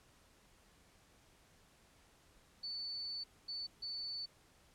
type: tone bursts at uneven times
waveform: sine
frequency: 4490 Hz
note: C#8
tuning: 21 cents sharp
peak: -40 dBFS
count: 3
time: 2.63-3.24 / 3.48-3.67 / 3.82-4.26 s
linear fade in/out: 10 ms
effects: pink hiss -67 dBFS RMS until 4.74 s + low-pass 11000 Hz 12 dB/octave